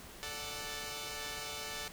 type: chord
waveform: 5% pulse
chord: D major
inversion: second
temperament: equal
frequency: 440 / 587.3 / 740 Hz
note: A4 / D5 / F#5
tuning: 0 / 0 / 0 cents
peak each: -32 / -33 / -35 dBFS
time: 0.23-1.88 s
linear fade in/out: 0 ms
effects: pink hiss -51 dBFS RMS until 1.92 s